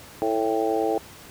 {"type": "harmonic tone with a mistuned harmonic", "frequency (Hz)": 110.2, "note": "A2", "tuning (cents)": 3, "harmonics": [3, 4, 5, 6, 7], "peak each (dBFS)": [-27, -25, -30, -30, -27], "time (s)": [0.22, 0.98], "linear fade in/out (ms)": 0, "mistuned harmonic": 7, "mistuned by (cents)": 34, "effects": ["pink hiss -45 dBFS RMS until 1.3 s", "high-pass 60 Hz 12 dB/octave"]}